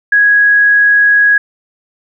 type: tone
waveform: sine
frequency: 1661 Hz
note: G#6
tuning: in tune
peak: -5 dBFS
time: 0.12-1.38 s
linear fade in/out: 5 ms
effects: none